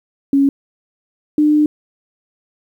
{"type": "tone pair in turn", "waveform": "sine", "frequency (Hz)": [277.2, 300.6], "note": ["C#4", "D4"], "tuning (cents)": [0, 40], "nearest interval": "minor second", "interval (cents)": 140, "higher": "second", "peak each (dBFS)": -9, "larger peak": "neither", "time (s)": [[0.33, 0.49], [1.38, 1.66]], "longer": "second", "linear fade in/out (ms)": 2, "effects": ["8-bit"]}